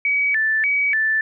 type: tone with vibrato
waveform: sine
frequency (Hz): 1999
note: B6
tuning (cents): +20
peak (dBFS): -16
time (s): 0.05-1.21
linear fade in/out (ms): 2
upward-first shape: square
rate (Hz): 1.7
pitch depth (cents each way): 220
effects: none